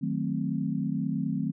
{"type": "chord", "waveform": "sine", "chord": "D# diminished seventh", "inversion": "none", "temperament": "equal", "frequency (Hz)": [155.56, 185, 220, 261.6], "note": ["D#3", "F#3", "A3", "C4"], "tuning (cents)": [0, 0, 0, 0], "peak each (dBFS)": -32, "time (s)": [0.01, 1.52], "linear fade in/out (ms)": 20, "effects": []}